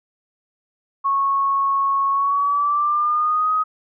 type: tone with pitch glide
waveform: sine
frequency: 1101 to 1257.4 Hz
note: C#6 to D#6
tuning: -12 to +18 cents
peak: -16 dBFS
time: 1.04-3.64 s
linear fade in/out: 20 ms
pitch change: +230 cents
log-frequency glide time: 2.11-3.52 s
effects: none